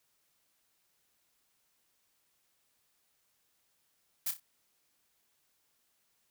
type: noise with echo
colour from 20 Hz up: blue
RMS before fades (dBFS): -33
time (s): 4.26-4.31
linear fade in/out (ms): 5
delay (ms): 30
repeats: 3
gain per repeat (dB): -9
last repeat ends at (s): 4.4
effects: white hiss -75 dBFS RMS until 6.3 s